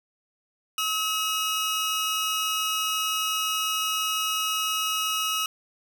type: tone pair together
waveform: sawtooth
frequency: 1284.2 / 2883 Hz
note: E6 / F#7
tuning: -46 / -46 cents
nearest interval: octave + major second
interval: 1400 cents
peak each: -24 dBFS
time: 0.78-5.46 s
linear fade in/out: 2 ms
effects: none